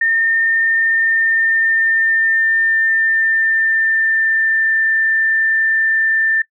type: tone with pitch glide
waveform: sine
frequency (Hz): 1816 to 1784.8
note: A#6 to A6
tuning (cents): -46 to +24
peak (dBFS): -12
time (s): 0.01-6.42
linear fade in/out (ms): 5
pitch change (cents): -30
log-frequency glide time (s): 0.36-4.78
effects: noise-tail reverb RT60 0.1 s tail -22 dB re dry